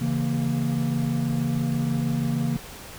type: chord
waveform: triangle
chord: A# diminished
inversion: first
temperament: equal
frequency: 138.59 / 164.81 / 233.1 Hz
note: C#3 / E3 / A#3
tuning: 0 / 0 / 0 cents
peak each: -24 / -26 / -24 dBFS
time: 0.01-2.57 s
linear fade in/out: 5 ms
effects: pink hiss -41 dBFS RMS until 2.98 s